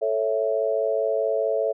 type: chord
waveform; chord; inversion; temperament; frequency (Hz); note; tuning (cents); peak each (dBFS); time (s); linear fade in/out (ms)
sine; A major; none; equal; 440 / 554.4 / 659.3; A4 / C#5 / E5; 0 / 0 / 0; -25; 0.01-1.73; 20
effects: none